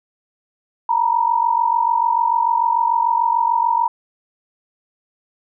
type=tone pair together; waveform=sine; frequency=918 / 964.8 Hz; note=A#5 / B5; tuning=-27 / -41 cents; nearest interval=minor second; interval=86 cents; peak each=-17 dBFS; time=0.89-3.88 s; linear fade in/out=5 ms; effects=none